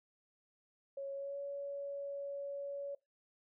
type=tone with pitch glide; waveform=sine; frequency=552 to 562.6 Hz; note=C#5 to C#5; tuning=-7 to +26 cents; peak=-39 dBFS; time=0.97-2.95 s; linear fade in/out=5 ms; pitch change=+33 cents; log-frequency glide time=1.13-1.38 s; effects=noise-tail reverb RT60 0.2 s tail -21 dB re dry